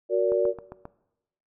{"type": "chord", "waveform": "sine", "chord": "Gb augmented", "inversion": "none", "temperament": "equal with one note detuned", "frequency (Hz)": [370, 466.2, 576.9], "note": ["Gb4", "Bb4", "D5"], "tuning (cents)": [0, 0, -31], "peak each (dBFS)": [-24, -25, -24], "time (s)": [0.09, 0.54], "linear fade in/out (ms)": 50}
{"type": "click train", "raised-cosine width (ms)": 1, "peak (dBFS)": -24, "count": 5, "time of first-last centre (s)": [0.32, 0.854], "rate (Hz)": 7.49}
{"effects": ["noise-tail reverb RT60 0.9 s tail -19 dB re dry"]}